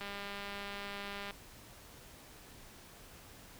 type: click train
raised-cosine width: 0.3 ms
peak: -27 dBFS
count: 262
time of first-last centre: 0.01-1.309 s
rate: 201 Hz
effects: pink hiss -55 dBFS RMS until 3.59 s